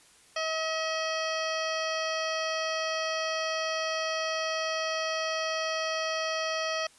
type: harmonic tone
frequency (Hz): 639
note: D#5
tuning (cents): +46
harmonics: 1 / 2 / 3 / 4 / 5 / 7 / 8 / 9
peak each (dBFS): -32 / -35 / -37 / -38 / -39 / -40 / -41 / -42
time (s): 0.36-6.87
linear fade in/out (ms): 5
effects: white hiss -58 dBFS RMS until 6.98 s + resampled to 24000 Hz